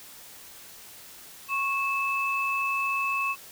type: tone pair together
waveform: sine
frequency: 1100 / 2616 Hz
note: C#6 / E7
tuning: -14 / -14 cents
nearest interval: octave + minor third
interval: 1500 cents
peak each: -28 / -27 dBFS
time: 1.48-3.36 s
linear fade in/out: 50 ms
effects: white hiss -47 dBFS RMS until 3.51 s